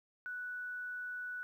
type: tone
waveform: sine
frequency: 1480 Hz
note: F#6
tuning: in tune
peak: -39 dBFS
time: 0.26-1.43 s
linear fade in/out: 0 ms
effects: 12-bit